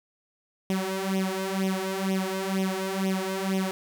sawtooth tone with flanger, 190.8 Hz, G3, 47 cents flat, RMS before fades -28 dBFS, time 0.7-3.71 s, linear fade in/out 0 ms, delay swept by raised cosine 0.33 to 3.33 ms, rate 2.1 Hz, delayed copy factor +0.8, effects none

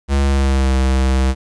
square tone with pitch glide, 69.3 to 65.68 Hz, C#2 to C2, 0 to +7 cents, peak -13 dBFS, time 0.08-1.35 s, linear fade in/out 50 ms, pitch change -93 cents, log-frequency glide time 0.22-0.74 s, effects resampled to 22050 Hz + 9-bit

